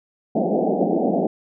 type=band-pass noise; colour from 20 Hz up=pink; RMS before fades=-20 dBFS; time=0.35-1.27 s; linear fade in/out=5 ms; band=170 to 780 Hz; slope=96 dB/octave; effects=none